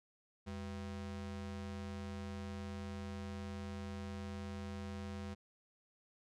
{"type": "ring-modulated tone", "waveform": "square", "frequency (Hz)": 145.1, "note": "D3", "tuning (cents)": -21, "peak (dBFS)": -40, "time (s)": [0.46, 5.35], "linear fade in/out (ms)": 20, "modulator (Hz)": 59.4, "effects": ["low-pass 7000 Hz 12 dB/octave"]}